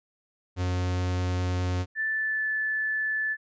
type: tone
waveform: 45% pulse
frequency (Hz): 90.5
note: F#2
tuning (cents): -38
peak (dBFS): -25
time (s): 0.56-1.86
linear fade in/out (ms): 50
type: tone with pitch glide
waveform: sine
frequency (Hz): 1760 to 1741.8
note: A6 to A6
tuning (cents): 0 to -18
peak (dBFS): -25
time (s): 1.95-3.37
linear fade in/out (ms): 50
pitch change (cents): -18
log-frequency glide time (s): 2.07-2.47
effects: resampled to 16000 Hz